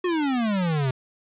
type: exponential sweep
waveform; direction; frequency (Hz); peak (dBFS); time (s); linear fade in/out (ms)
square; down; 370 to 126.7; -22; 0.04-0.91; 5
effects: resampled to 8000 Hz + 8-bit